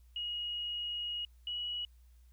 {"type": "tone pair in turn", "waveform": "sine", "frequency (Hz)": [2888, 2922], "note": ["F#7", "F#7"], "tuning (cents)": [-43, -22], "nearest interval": "unison", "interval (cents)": 21, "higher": "second", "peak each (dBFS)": [-35, -35], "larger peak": "neither", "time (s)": [[0.16, 1.25], [1.47, 1.85]], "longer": "first", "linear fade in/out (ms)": 2, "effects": ["added 60 Hz sine -57 dBFS peak until 2.32 s", "white hiss -75 dBFS RMS until 2.32 s"]}